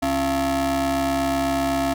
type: ring-modulated tone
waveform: 40% pulse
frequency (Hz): 204.4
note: G#3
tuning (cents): -27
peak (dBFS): -16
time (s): 0.02-1.94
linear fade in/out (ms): 10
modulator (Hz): 477
effects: none